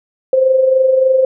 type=tone with amplitude modulation; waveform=sine; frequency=523.3 Hz; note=C5; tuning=in tune; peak=-6 dBFS; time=0.33-1.25 s; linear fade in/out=2 ms; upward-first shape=sine; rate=23.4 Hz; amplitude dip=50%; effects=none